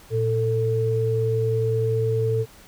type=tone pair together; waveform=sine; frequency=114.92 / 444.8 Hz; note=A#2 / A4; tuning=-24 / +19 cents; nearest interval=octave + major seventh; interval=2343 cents; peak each=-22 dBFS; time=0.1-2.46 s; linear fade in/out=50 ms; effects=pink hiss -49 dBFS RMS until 2.67 s